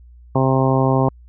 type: harmonic tone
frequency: 132.4 Hz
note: C3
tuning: 21 cents sharp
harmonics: 1 / 2 / 3 / 4 / 5 / 6 / 7 / 8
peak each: -17 / -20 / -22 / -23 / -24 / -25 / -25 / -26 dBFS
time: 0.35-1.09 s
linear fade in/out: 5 ms
effects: added 60 Hz sine -41 dBFS peak until 1.28 s